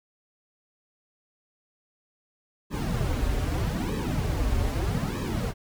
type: noise with flanger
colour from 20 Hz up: brown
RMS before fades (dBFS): -27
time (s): 2.7-5.54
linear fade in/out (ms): 50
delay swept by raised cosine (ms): 1.4 to 6.1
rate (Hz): 0.8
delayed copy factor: -1
effects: none